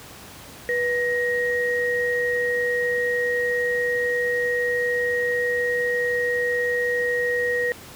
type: tone pair together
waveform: sine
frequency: 488.2 / 1881 Hz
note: B4 / A#6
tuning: -20 / +15 cents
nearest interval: octave + major seventh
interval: 2335 cents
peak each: -23 dBFS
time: 0.69-7.72 s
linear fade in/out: 0 ms
effects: pink hiss -42 dBFS RMS until 7.95 s + high-pass 60 Hz 12 dB/octave